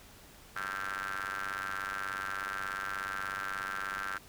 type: ring-modulated tone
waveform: sawtooth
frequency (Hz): 96.6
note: G2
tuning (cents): -25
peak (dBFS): -28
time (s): 0.56-4.18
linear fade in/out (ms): 5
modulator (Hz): 1460
effects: pink hiss -55 dBFS RMS until 4.28 s